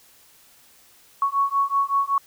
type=beating tone pair; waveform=sine; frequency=1108.7 / 1114 Hz; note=C#6 / C#6; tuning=0 / +8 cents; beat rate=5.3 Hz; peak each=-22 dBFS; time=1.22-2.18 s; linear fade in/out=2 ms; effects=white hiss -54 dBFS RMS until 2.26 s